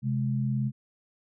sine tone pair together, 131.38 / 210 Hz, C3 / G#3, +7 / +19 cents, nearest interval minor sixth, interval 812 cents, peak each -26 / -30 dBFS, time 0.02-0.72 s, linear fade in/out 50 ms, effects none

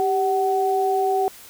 sine tone pair together, 392 / 751.6 Hz, G4 / F#5, 0 / +27 cents, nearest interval major seventh, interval 1127 cents, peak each -21 / -20 dBFS, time 0-1.28 s, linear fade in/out 0 ms, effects white hiss -44 dBFS RMS until 1.49 s

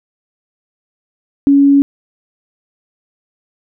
sine tone, 280.2 Hz, C#4, 19 cents sharp, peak -5 dBFS, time 1.47-1.82 s, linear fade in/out 0 ms, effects none

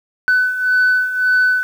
sine beating tone pair, 1501 / 1502.8 Hz, F#6 / F#6, +24 / +26 cents, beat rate 1.8 Hz, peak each -17 / -12 dBFS, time 0.28-1.63 s, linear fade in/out 0 ms, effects tanh soft clip ceiling -8 dBFS + 7-bit

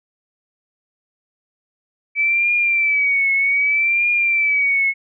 sine tone with vibrato, 2300 Hz, D7, 37 cents flat, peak -14 dBFS, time 2.15-4.94 s, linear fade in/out 50 ms, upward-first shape triangle, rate 0.64 Hz, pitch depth 92 cents each way, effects none

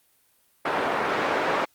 pink band-pass noise, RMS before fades -25 dBFS, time 0.65-1.65 s, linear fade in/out 5 ms, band 430 to 1700 Hz, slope 12 dB/octave, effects white hiss -64 dBFS RMS until 1.74 s + Opus 32 kbps

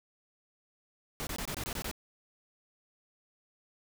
pink noise bursts, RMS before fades -37 dBFS, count 8, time 1.2-1.913 s, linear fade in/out 0 ms, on 69 ms, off 23 ms, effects none

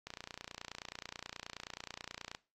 click train, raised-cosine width 0.2 ms, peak -26 dBFS, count 68, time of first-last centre 0.07-2.349 s, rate 29.4 Hz, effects noise-tail reverb RT60 0.3 s tail -19 dB re dry + AAC 48 kbps

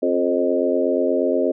harmonic tone with a mistuned harmonic, 88.4 Hz, F2, 22 cents sharp, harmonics 3 / 4 / 5 / 6 / 7, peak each -23 / -23 / -23 / -23 / -23 dBFS, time 0.02-1.52 s, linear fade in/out 10 ms, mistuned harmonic 5, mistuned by -33 cents, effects none

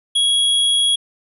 square tone, 3322 Hz, G#7, in tune, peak -14 dBFS, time 0.15-0.96 s, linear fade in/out 10 ms, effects resampled to 32000 Hz

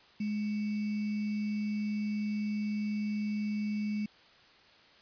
sine tone with sample-and-hold, 210 Hz, G#3, 19 cents sharp, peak -30 dBFS, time 0.2-4.06 s, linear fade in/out 5 ms, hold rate 2450 Hz, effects white hiss -59 dBFS RMS until 5.01 s + resampled to 11025 Hz

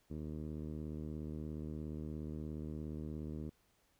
10% pulse tone with low-pass filter, 77 Hz, D#2, 17 cents flat, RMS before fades -43 dBFS, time 0.1-3.5 s, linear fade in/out 10 ms, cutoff 320 Hz, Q 0.85, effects pink hiss -74 dBFS RMS until 3.99 s

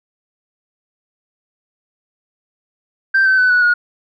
sine tone with pitch steps, 1568 / 1535.7 / 1504.1 / 1473.2 / 1442.9 Hz, G6 / G6 / F#6 / F#6 / F#6, 0 / -36 / +28 / -8 / -44 cents, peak -8 dBFS, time 3.14-3.74 s, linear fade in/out 10 ms, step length 120 ms, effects tanh soft clip ceiling -7 dBFS

